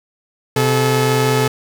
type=tone pair together; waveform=sawtooth; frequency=128.2 / 431.2 Hz; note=C3 / A4; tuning=-35 / -35 cents; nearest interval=octave + major sixth; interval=2100 cents; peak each=-12 dBFS; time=0.56-1.48 s; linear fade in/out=5 ms; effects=none